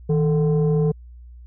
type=tone pair together; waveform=sine; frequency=157.96 / 440 Hz; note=D#3 / A4; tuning=+26 / 0 cents; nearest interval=octave + tritone; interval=1774 cents; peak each=-15 / -19 dBFS; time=0.09-0.92 s; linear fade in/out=10 ms; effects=tanh soft clip ceiling -13 dBFS + added 60 Hz sine -39 dBFS peak until 1.46 s